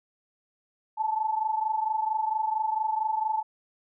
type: tone pair together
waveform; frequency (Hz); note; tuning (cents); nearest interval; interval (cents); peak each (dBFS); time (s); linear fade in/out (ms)
sine; 867 / 891.4; A5 / A5; -26 / +22; unison; 48; -26 / -30; 0.97-3.43; 20
effects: none